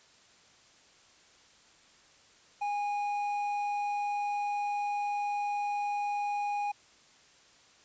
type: tone with hard clipping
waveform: triangle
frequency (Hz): 821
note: G#5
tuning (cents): -20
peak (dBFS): -31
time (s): 2.61-6.72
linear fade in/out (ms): 10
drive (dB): 9
effects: white hiss -60 dBFS RMS until 7.84 s + resampled to 16000 Hz